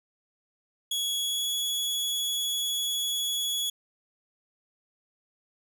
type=tone with pitch glide; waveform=sawtooth; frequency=3351 to 3372 Hz; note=G#7 to G#7; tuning=+15 to +26 cents; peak=-24 dBFS; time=0.91-3.7 s; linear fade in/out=5 ms; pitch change=+11 cents; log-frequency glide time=1.21-1.48 s; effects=none